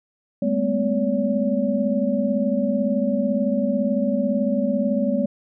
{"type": "tone cluster", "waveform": "sine", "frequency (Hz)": [201.5, 219.5, 253.3, 569], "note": ["G3", "A3", "B3", "C#5"], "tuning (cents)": [48, -4, 44, 45], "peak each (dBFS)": -24, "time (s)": [0.42, 5.26], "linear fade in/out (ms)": 5, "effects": []}